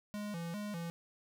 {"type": "tone with vibrato", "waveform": "square", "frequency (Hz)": 187.2, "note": "F#3", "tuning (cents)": 20, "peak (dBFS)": -39, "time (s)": [0.14, 0.9], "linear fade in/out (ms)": 0, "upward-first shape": "square", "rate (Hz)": 2.5, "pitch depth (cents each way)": 180, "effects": []}